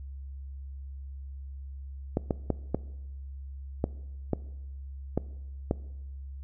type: clicks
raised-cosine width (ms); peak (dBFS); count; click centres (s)
2; -12; 8; 2.171 / 2.308 / 2.503 / 2.746 / 3.841 / 4.333 / 5.176 / 5.711
effects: noise-tail reverb RT60 1.0 s tail -20 dB re dry + added 68 Hz sine -38 dBFS peak until 6.43 s